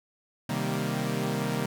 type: chord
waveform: sawtooth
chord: C minor seventh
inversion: none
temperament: equal with one note detuned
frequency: 130.81 / 155.56 / 195.21 / 233.1 Hz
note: C3 / Eb3 / G3 / Bb3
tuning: 0 / 0 / -7 / 0 cents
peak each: -29 dBFS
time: 0.49-1.66 s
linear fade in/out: 5 ms
effects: none